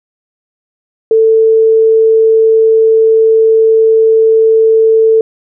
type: tone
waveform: sine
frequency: 444.8 Hz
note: A4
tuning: 19 cents sharp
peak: -4 dBFS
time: 1.11-5.21 s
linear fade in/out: 2 ms
effects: none